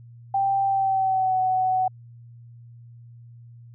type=tone with pitch glide; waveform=sine; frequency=784 to 747.7 Hz; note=G5 to F#5; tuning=0 to +18 cents; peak=-19 dBFS; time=0.34-1.88 s; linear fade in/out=5 ms; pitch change=-82 cents; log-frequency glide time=0.67-1.38 s; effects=added 118 Hz sine -43 dBFS peak until 3.74 s